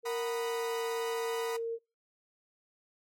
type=tone with pitch glide; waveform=sine; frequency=466.2 to 459.5 Hz; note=A#4 to A#4; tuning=0 to -25 cents; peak=-32 dBFS; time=0.03-1.79 s; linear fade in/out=50 ms; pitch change=-25 cents; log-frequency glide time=0.22-0.82 s
type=chord; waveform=sawtooth; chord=B major seventh; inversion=second; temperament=equal with one note detuned; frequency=740 / 932.3 / 987.8 / 1239.5 Hz; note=F#5 / A#5 / B5 / D#6; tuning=0 / 0 / 0 / -7 cents; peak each=-40 / -42 / -36 / -41 dBFS; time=0.05-1.57 s; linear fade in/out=10 ms
effects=noise-tail reverb RT60 0.3 s tail -25 dB re dry + AAC 64 kbps